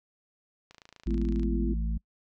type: click train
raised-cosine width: 0.2 ms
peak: -32 dBFS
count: 21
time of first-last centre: 0.71-1.432 s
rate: 27.7 Hz
type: harmonic tone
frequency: 55 Hz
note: A1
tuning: in tune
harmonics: 1 / 3 / 4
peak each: -27 / -37 / -39 dBFS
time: 1.06-1.98 s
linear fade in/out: 10 ms
type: chord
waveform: sine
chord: E major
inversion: first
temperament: equal with one note detuned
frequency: 207.7 / 246.9 / 337.5 Hz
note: G#3 / B3 / E4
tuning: 0 / 0 / +41 cents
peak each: -33 dBFS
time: 1.07-1.74 s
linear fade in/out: 10 ms
effects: noise-tail reverb RT60 0.1 s tail -25 dB re dry